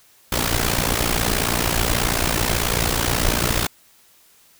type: noise with amplitude modulation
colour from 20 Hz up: pink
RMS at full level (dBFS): -17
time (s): 0.32-3.67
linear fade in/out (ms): 5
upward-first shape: sine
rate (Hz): 58.4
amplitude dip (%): 80
effects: white hiss -54 dBFS RMS until 4.59 s